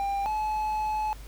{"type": "tone pair in turn", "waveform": "triangle", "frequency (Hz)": [795, 857.7], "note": ["G5", "A5"], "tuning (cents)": [24, -44], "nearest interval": "minor second", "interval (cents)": 132, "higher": "second", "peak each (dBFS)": -24, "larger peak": "neither", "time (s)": [[0, 0.26], [0.26, 1.13]], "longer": "second", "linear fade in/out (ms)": 0, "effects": ["added 50 Hz sine -41 dBFS peak until 1.27 s", "pink hiss -51 dBFS RMS until 1.27 s"]}